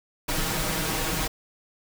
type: noise with comb filter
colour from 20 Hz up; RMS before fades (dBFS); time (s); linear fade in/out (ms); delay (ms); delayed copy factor
pink; -27; 0.28-1.28; 10; 6.3; +0.75
effects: none